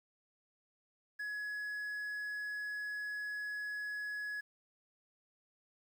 triangle tone with quantisation, 1685 Hz, G#6, 25 cents sharp, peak -36 dBFS, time 1.19-4.41 s, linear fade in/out 10 ms, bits 11, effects none

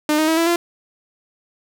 sawtooth tone with pitch steps, 302.5 / 312.3 / 322.3 / 332.7 / 343.5 Hz, D#4 / D#4 / E4 / E4 / F4, -49 / +7 / -39 / +16 / -29 cents, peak -11 dBFS, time 0.09-0.56 s, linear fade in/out 2 ms, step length 94 ms, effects none

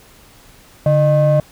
triangle ring-modulated tone, 233.1 Hz, A#3, in tune, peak -5 dBFS, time 0.86-1.4 s, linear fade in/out 2 ms, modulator 378 Hz, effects pink hiss -46 dBFS RMS until 1.51 s

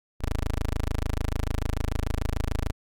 15% pulse tone, 26.8 Hz, A0, 45 cents flat, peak -19 dBFS, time 0.2-2.72 s, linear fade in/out 20 ms, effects AAC 48 kbps

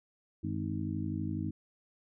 harmonic tone with a mistuned harmonic, 52.1 Hz, G#1, 6 cents sharp, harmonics 2 / 3 / 4 / 5 / 6, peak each -37 / -39 / -39 / -40 / -39 dBFS, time 0.43-1.51 s, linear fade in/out 10 ms, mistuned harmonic 2, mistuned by -140 cents, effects none

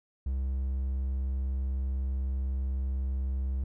triangle tone, 66 Hz, C2, 16 cents sharp, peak -26 dBFS, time 0.26-3.64 s, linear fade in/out 5 ms, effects none

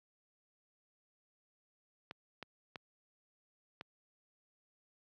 clicks, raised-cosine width 0.3 ms, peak -28 dBFS, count 4, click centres 2.111 / 2.427 / 2.758 / 3.811 s, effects high-pass 100 Hz 12 dB/octave

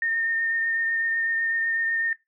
sine tone with vibrato, 1825 Hz, A#6, 37 cents flat, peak -22 dBFS, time 0.02-2.13 s, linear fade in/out 2 ms, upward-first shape sine, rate 8 Hz, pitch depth 14 cents each way, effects noise-tail reverb RT60 0.2 s tail -20 dB re dry

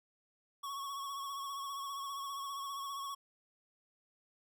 square tone with vibrato, 1108.7 Hz, C#6, in tune, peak -40 dBFS, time 0.63-3.15 s, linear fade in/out 10 ms, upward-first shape sine, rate 15 Hz, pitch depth 38 cents each way, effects none

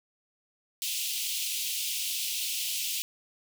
pink high-pass noise, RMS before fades -32 dBFS, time 0.82-3.02 s, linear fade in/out 0 ms, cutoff 2600 Hz, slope 48 dB/octave, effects none

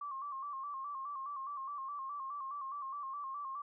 sine tone with vibrato, 1114 Hz, C#6, 8 cents sharp, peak -39 dBFS, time 0.01-3.62 s, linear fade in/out 5 ms, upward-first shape square, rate 4.8 Hz, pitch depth 68 cents each way, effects none

